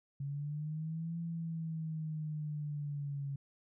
sine linear two-way sweep, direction up then down, 138.7 to 168.4 to 138.7 Hz, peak -36 dBFS, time 0.2-3.36 s, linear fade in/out 5 ms, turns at 1.18 s, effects none

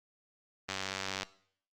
click train, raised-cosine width 0.2 ms, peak -17 dBFS, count 53, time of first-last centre 0.69-1.231 s, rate 96.1 Hz, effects noise-tail reverb RT60 0.6 s tail -18 dB re dry + Opus 24 kbps

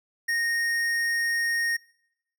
sine tone with tanh clipping, 1856 Hz, A#6, 8 cents flat, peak -25 dBFS, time 0.28-1.77 s, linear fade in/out 10 ms, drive 15 dB, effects noise-tail reverb RT60 0.8 s tail -25 dB re dry

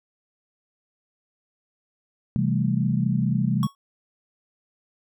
sine chord, A minor seventh, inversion first, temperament equal, 130.81 / 164.81 / 196 / 220 Hz, C3 / E3 / G3 / A3, 0 / 0 / 0 / 0 cents, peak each -24 / -26 / -25 / -27 dBFS, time 2.36-3.67 s, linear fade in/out 0 ms
square tone with exponential decay, 1108.7 Hz, C#6, in tune, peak -26 dBFS, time 3.63-3.75 s, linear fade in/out 1 ms, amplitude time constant 26 ms
effects none

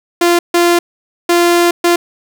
sawtooth tone bursts at uneven times, 346.1 Hz, F4, 16 cents flat, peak -4 dBFS, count 4, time 0.21-0.39 / 0.54-0.79 / 1.29-1.71 / 1.84-1.96 s, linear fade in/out 5 ms, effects none

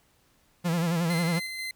45% pulse tone with vibrato, 169 Hz, E3, 43 cents sharp, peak -24 dBFS, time 0.64-1.4 s, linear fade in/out 20 ms, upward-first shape sine, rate 11 Hz, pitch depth 79 cents each way
30% pulse tone with tremolo, 2064 Hz, C7, 24 cents flat, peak -29 dBFS, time 1.1-1.71 s, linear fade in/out 2 ms, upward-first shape square, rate 4.1 Hz, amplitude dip 25%
effects pink hiss -65 dBFS RMS until 1.75 s

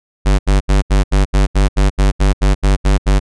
square tone bursts, 48.97 Hz, G1, 1 cent flat, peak -9 dBFS, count 14, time 0.25-3.198 s, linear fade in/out 20 ms, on 140 ms, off 76 ms, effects resampled to 22050 Hz

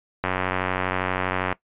click train, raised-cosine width 0.5 ms, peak -8 dBFS, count 120, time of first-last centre 0.24-1.526 s, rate 92.5 Hz, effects noise-tail reverb RT60 0.1 s tail -19 dB re dry + resampled to 8000 Hz

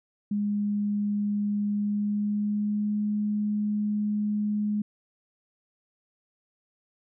sine tone with pitch glide, 205.9 to 209.1 Hz, G#3 to G#3, -15 to +12 cents, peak -24 dBFS, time 0.31-4.82 s, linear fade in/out 5 ms, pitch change +27 cents, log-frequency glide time 1.72-2.98 s, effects none

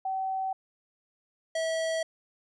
sine / square tone pair in turn, 764 / 648.4 Hz, G5 / E5, -45 / -29 cents, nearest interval minor third, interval 284 cents, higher first, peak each -28 dBFS, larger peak neither, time 0.05-0.53 / 1.55-2.03 s, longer neither, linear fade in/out 5 ms, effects resampled to 22050 Hz

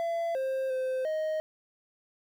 triangle tone with pitch steps, 674 / 529 / 518 / 625 Hz, E5 / C5 / C5 / D#5, +38 / +19 / -17 / +8 cents, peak -26 dBFS, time 0-1.4 s, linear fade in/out 0 ms, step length 350 ms, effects 10-bit

